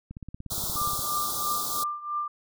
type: click train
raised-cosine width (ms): 5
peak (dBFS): -26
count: 16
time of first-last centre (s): 0.11-0.992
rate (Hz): 17
type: band-stop noise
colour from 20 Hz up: white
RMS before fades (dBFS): -31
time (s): 0.5-1.84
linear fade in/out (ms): 10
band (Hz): 1400 to 3400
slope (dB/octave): 96
type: tone with tremolo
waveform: sine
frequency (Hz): 1190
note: D6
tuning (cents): +22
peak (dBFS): -25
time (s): 0.76-2.28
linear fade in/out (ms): 5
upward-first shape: triangle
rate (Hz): 3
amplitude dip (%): 85
effects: none